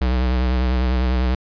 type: tone with vibrato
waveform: square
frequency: 62.8 Hz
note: B1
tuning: 30 cents sharp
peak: -17 dBFS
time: 0.01-1.35 s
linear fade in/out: 5 ms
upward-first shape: triangle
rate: 10 Hz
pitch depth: 63 cents each way
effects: resampled to 11025 Hz